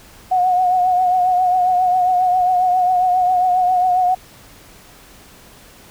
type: tone with vibrato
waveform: sine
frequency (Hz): 730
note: F#5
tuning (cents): -24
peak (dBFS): -12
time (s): 0.31-4.15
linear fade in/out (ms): 10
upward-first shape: triangle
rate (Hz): 7.4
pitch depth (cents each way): 47
effects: pink hiss -44 dBFS RMS until 5.9 s